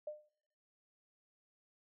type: tone with exponential decay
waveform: sine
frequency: 603 Hz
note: D5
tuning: 46 cents sharp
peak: -37 dBFS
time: 0.07-0.29 s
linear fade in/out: 5 ms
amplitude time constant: 47 ms
effects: noise-tail reverb RT60 0.7 s tail -25 dB re dry